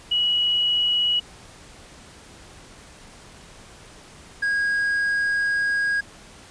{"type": "tone pair in turn", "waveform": ["sine", "triangle"], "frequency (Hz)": [2921, 1639.4], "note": ["F#7", "G#6"], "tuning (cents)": [-23, -23], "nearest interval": "minor seventh", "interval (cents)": 1000, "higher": "first", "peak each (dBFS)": -18, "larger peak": "neither", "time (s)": [[0.11, 1.2], [4.42, 6.01]], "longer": "second", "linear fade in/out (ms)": 10, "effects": ["pink hiss -46 dBFS RMS until 6.5 s", "resampled to 22050 Hz"]}